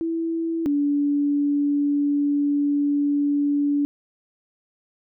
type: tone pair in turn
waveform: sine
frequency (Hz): 329.6 / 287.9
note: E4 / D4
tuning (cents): 0 / -34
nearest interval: major second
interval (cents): 234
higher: first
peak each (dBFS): -22 / -18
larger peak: second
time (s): 0.01-0.66 / 0.66-3.85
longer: second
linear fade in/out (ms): 0
effects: none